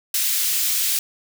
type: high-pass noise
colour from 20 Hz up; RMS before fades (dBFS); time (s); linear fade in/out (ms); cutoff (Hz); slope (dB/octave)
white; -21; 0.14-0.99; 2; 2700; 12
effects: none